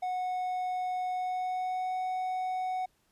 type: tone with pitch glide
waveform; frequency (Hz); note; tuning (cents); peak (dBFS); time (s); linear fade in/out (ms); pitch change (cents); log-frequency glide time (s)
triangle; 734 to 742.1; F#5 to F#5; -14 to +5; -28; 0.02-2.86; 10; +19; 1.11-1.97
effects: pink hiss -71 dBFS RMS until 3.11 s + resampled to 32000 Hz